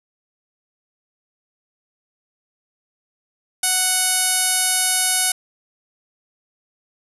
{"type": "tone with low-pass filter", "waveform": "5% pulse", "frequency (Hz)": 740, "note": "F#5", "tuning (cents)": 0, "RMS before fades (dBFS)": -19, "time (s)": [3.63, 5.32], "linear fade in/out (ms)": 5, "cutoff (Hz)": 11000, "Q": 5.9, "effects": []}